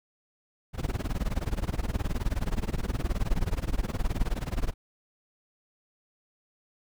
brown noise with tremolo, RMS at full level -25 dBFS, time 0.73-4.74 s, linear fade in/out 50 ms, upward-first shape sine, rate 19 Hz, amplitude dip 95%, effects none

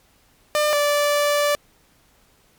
sawtooth tone pair in turn, 599 / 583.6 Hz, D5 / D5, +34 / -11 cents, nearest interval unison, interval 45 cents, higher first, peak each -13 dBFS, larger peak neither, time 0.55-0.73 / 0.73-1.55 s, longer second, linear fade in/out 0 ms, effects pink hiss -58 dBFS RMS until 2.58 s + MP3 96 kbps

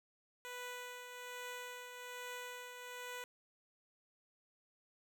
10% pulse tone with tremolo, 493.9 Hz, B4, in tune, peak -35 dBFS, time 0.45-3.24 s, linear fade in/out 0 ms, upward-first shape triangle, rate 1.2 Hz, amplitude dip 50%, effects none

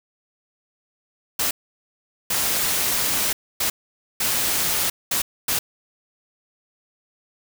white noise bursts at uneven times, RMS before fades -22 dBFS, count 6, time 1.39-1.51 / 2.3-3.33 / 3.6-3.7 / 4.2-4.9 / 5.11-5.22 / 5.48-5.59 s, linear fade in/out 5 ms, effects none

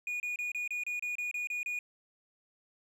triangle tone bursts, 2452 Hz, D#7, 26 cents flat, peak -31 dBFS, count 11, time 0.07-1.79 s, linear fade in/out 2 ms, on 130 ms, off 29 ms, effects none

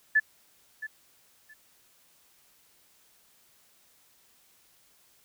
sine tone with echo, 1737 Hz, A6, 23 cents flat, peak -18 dBFS, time 0.15-0.2 s, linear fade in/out 10 ms, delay 670 ms, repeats 2, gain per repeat -15 dB, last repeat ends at 1.54 s, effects white hiss -63 dBFS RMS until 5.24 s

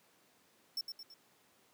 square tone with echo, 5400 Hz, E8, 41 cents sharp, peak -35 dBFS, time 0.77-0.81 s, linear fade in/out 2 ms, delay 110 ms, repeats 3, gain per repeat -6 dB, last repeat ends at 1.14 s, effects pink hiss -68 dBFS RMS until 1.73 s + high-pass 200 Hz 12 dB/octave

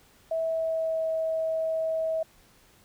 sine tone with pitch glide, 651 to 643.9 Hz, E5 to E5, -22 to -41 cents, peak -25 dBFS, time 0.31-2.23 s, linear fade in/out 5 ms, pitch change -19 cents, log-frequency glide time 0.42-1.06 s, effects pink hiss -59 dBFS RMS until 2.84 s

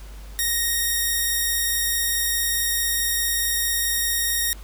5% pulse tone, 1864.7 Hz, A#6, in tune, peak -10 dBFS, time 0.39-4.53 s, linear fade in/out 0 ms, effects added 50 Hz sine -36 dBFS peak until 4.63 s + pink hiss -48 dBFS RMS until 4.63 s

